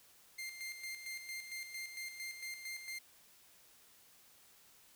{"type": "tone with tremolo", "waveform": "sawtooth", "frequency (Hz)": 2103, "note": "C7", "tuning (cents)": 8, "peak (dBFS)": -38, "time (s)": [0.38, 2.99], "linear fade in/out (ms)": 10, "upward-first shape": "square", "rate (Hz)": 4.4, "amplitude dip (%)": 55, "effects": ["white hiss -64 dBFS RMS until 4.95 s"]}